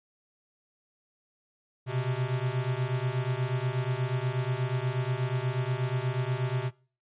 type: beating tone pair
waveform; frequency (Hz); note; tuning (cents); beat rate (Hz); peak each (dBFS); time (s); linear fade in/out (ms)
square; 123.47 / 131.77; B2 / C3; 0 / +13; 8.3; -31; 1.86-6.71; 50
effects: noise-tail reverb RT60 0.4 s tail -22 dB re dry + resampled to 8000 Hz